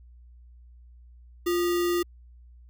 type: tone with sample-and-hold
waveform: sine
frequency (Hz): 349.2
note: F4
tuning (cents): 0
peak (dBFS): -22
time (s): 1.46-2.03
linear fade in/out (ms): 10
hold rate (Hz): 1575
effects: added 60 Hz sine -48 dBFS peak until 2.69 s